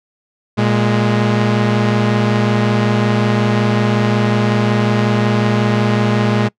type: tone pair together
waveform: sawtooth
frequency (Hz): 116.57 / 207.7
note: A#2 / G#3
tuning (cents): 0 / 0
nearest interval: minor seventh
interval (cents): 1000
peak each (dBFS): -11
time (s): 0.57-6.49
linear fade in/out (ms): 20
effects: noise-tail reverb RT60 0.1 s tail -23 dB re dry + low-pass 4000 Hz 12 dB/octave